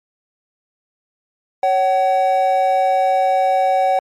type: tone pair together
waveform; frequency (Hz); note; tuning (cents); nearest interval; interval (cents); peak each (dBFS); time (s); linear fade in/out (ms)
triangle; 554 / 756.7; C#5 / F#5; -1 / +39; perfect fourth; 540; -16 / -12; 1.63-3.99; 2
effects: MP3 64 kbps